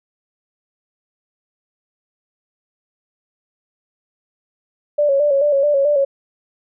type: tone with vibrato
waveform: sine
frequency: 570 Hz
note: C#5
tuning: 48 cents sharp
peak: -12 dBFS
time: 4.98-6.05 s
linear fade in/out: 10 ms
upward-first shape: square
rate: 4.6 Hz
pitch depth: 56 cents each way
effects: none